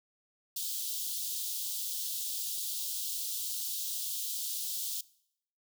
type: high-pass noise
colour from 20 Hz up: white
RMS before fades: -36 dBFS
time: 0.56-5.01 s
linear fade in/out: 5 ms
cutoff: 3200 Hz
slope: 48 dB/octave
effects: noise-tail reverb RT60 0.7 s tail -21 dB re dry